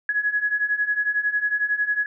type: beating tone pair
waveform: sine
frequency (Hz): 1673 / 1684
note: G#6 / G#6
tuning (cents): +12 / +24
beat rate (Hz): 11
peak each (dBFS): -25 / -22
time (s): 0.09-2.06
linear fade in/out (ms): 2
effects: none

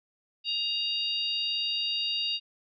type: harmonic tone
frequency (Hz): 939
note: A#5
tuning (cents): +12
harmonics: 3 / 4 / 5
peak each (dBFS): -30 / -32 / -34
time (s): 0.44-2.4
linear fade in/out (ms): 50
effects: none

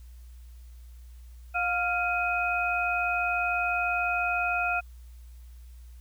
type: tone cluster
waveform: sine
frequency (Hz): 711 / 1393 / 2511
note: F5 / F6 / D#7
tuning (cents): +31 / -5 / +15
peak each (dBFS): -29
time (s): 1.54-4.81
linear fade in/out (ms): 20
effects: added 60 Hz sine -44 dBFS peak until 6 s + white hiss -64 dBFS RMS until 6 s

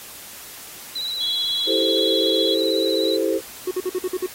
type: tone with vibrato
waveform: sine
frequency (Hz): 3951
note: B7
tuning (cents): 0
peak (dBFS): -24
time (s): 0.95-3.17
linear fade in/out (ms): 10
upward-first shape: sine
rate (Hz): 16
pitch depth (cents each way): 42
type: tone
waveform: sine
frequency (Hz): 3358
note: G#7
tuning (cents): +18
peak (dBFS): -22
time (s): 1.2-2.55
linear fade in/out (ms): 10
type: chord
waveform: sine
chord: A minor seventh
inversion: second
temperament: equal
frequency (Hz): 329.6 / 392 / 440 / 523.3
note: E4 / G4 / A4 / C5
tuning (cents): 0 / 0 / 0 / 0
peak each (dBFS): -24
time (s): 1.66-3.41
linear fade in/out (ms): 50
type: tone bursts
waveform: triangle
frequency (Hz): 367.8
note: F#4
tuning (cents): -10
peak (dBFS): -18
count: 7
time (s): 3.67-4.263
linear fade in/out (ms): 5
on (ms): 41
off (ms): 51
effects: white hiss -39 dBFS RMS until 4.34 s + AAC 48 kbps

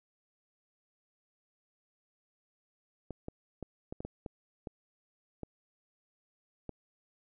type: clicks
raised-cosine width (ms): 2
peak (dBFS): -26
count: 10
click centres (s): 3.107 / 3.284 / 3.627 / 3.925 / 4.005 / 4.05 / 4.262 / 4.672 / 5.433 / 6.693
effects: none

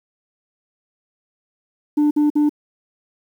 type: tone bursts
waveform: sine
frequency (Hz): 296.6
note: D4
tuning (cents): +17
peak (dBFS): -10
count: 3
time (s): 1.97-2.494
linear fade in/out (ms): 10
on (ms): 140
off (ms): 52
effects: tanh soft clip ceiling -12 dBFS + 8-bit

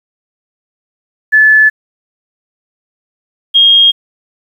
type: tone pair in turn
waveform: sine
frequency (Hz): 1732 / 3246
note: A6 / G#7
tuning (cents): -28 / -40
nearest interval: major seventh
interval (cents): 1088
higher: second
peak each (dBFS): -3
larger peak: neither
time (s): 1.32-1.7 / 3.54-3.92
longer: neither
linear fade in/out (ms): 20
effects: 7-bit

